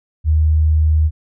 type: tone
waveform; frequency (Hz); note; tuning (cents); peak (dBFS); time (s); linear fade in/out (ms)
sine; 77.78; D#2; 0; -10; 0.24-1.11; 50
effects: none